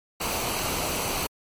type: noise with comb filter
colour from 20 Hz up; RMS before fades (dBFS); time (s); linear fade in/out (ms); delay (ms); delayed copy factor
pink; -28; 0.2-1.27; 10; 0.57; -0.5
effects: MP3 64 kbps